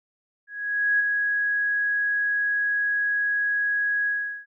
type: tone with ADSR envelope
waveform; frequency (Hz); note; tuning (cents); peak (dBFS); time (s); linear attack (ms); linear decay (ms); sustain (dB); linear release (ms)
sine; 1661.2; G#6; 0; -17; 0.47-4.46; 530; 8; -4; 390
effects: none